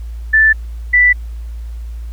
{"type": "tone pair in turn", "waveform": "sine", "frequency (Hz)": [1760, 1975.5], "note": ["A6", "B6"], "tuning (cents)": [0, 0], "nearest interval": "major second", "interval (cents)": 200, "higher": "second", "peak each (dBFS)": -6, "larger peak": "neither", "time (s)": [[0.33, 0.53], [0.93, 1.13]], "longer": "neither", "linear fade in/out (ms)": 10, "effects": ["added 57 Hz sine -23 dBFS peak until 2.12 s", "pink hiss -50 dBFS RMS until 2.12 s"]}